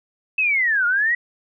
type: linear two-way sweep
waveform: sine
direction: down then up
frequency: 2637 to 1396.9 to 1961 Hz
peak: -16 dBFS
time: 0.38-1.15 s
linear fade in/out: 5 ms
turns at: 0.86 s
effects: none